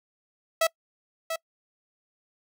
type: tone with echo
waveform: sawtooth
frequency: 653 Hz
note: E5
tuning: 17 cents flat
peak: -16 dBFS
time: 0.61-0.67 s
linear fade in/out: 5 ms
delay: 690 ms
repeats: 1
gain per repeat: -8 dB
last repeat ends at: 1.36 s
effects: noise-tail reverb RT60 0.1 s tail -25 dB re dry